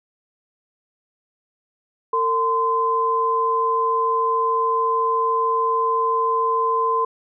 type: tone pair together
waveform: sine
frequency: 453.4 / 1029 Hz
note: A#4 / C6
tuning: -48 / -29 cents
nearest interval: octave + major second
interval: 1419 cents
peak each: -23 / -18 dBFS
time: 2.13-7.05 s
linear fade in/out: 5 ms
effects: none